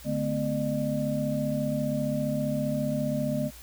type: tone cluster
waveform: sine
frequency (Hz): 146.9 / 217.7 / 252.7 / 603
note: D3 / A3 / B3 / D5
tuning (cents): +1 / -18 / +40 / +46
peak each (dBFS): -31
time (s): 0.04-3.51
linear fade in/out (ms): 50
effects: added 60 Hz sine -48 dBFS peak until 3.62 s + white hiss -49 dBFS RMS until 3.62 s